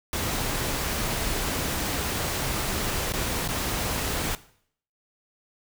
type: noise with dropouts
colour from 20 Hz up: pink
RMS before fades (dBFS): -28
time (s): 0.13-4.35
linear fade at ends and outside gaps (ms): 1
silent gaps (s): 3.123-3.136 / 3.477-3.487
effects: noise-tail reverb RT60 0.6 s tail -17 dB re dry